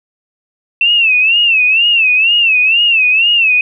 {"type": "tone with vibrato", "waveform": "sine", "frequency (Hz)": 2666, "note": "E7", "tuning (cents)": 19, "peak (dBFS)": -7, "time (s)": [0.81, 3.61], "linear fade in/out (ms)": 2, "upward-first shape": "sine", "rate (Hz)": 2.1, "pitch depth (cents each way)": 130, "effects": []}